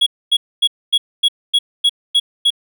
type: tone bursts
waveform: triangle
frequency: 3337 Hz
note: G#7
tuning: 8 cents sharp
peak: -8 dBFS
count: 9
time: 0.01-2.505 s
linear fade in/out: 10 ms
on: 55 ms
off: 250 ms
effects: none